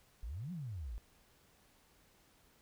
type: exponential two-way sweep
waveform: sine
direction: up then down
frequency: 48.28 to 189.3 to 48.28 Hz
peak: -40 dBFS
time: 0.23-0.98 s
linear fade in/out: 0 ms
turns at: 0.52 s
effects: pink hiss -68 dBFS RMS until 2.61 s